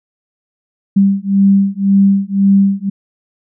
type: beating tone pair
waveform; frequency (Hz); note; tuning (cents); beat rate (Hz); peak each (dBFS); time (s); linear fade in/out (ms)
sine; 196 / 197.9; G3 / G3; 0 / +17; 1.9; -11; 0.96-2.9; 10
effects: none